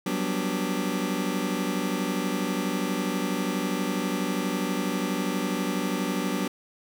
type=chord; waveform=sawtooth; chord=G major seventh; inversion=third; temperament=just; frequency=183.75 / 196 / 245 / 294 Hz; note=F#3 / G3 / B3 / D4; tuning=-12 / 0 / -14 / +2 cents; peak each=-27 dBFS; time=0.06-6.48 s; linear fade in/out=5 ms; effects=none